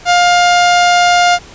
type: tone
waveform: sawtooth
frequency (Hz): 706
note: F5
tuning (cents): +19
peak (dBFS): -3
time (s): 0.05-1.39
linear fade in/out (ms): 50
effects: pink hiss -36 dBFS RMS until 1.54 s + resampled to 16000 Hz

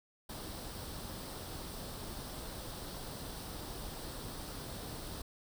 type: noise with comb filter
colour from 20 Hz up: pink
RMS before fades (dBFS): -44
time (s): 0.29-5.22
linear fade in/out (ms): 5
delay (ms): 0.22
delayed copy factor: +0.5
effects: none

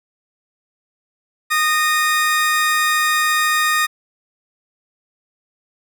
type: tone pair together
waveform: 35% pulse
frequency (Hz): 1232.7 / 1847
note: D#6 / A#6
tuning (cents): -17 / -16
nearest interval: perfect fifth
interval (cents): 701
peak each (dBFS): -16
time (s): 1.5-3.87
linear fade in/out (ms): 20
effects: none

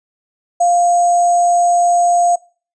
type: tone with sample-and-hold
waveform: sine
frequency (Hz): 698.5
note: F5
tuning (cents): 0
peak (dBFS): -9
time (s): 0.6-2.36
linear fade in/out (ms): 10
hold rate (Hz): 7350
effects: noise-tail reverb RT60 0.4 s tail -23 dB re dry + resampled to 22050 Hz

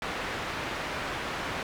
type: low-pass noise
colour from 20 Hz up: white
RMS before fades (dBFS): -34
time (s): 0.02-1.63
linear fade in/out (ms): 2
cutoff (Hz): 2000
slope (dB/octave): 12
effects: none

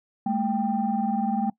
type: tone cluster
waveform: sine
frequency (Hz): 207.1 / 227.5 / 787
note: G#3 / A#3 / G5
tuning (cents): -5 / -42 / +7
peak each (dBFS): -26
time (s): 0.26-1.5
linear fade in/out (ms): 5
effects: noise-tail reverb RT60 0.1 s tail -22 dB re dry + tanh soft clip ceiling -14 dBFS

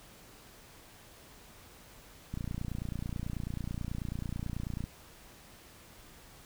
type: click train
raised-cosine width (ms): 5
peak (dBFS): -24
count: 74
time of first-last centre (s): 2.34-4.84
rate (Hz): 29.2
effects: pink hiss -55 dBFS RMS until 6.45 s

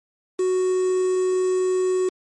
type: tone with quantisation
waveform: triangle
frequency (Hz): 370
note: F#4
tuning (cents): 0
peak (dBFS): -16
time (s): 0.39-2.09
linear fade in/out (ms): 5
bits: 6
effects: MP3 48 kbps

